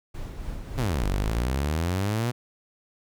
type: noise with tremolo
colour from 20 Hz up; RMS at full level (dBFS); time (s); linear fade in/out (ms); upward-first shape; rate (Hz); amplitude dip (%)
brown; -33; 0.14-1.45; 10; sine; 3.6; 35
type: exponential two-way sweep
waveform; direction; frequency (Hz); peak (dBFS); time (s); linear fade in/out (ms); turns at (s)
sawtooth; down then up; 144.7 to 45.79 to 124.9; -20; 0.77-2.32; 20; 1.08
effects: none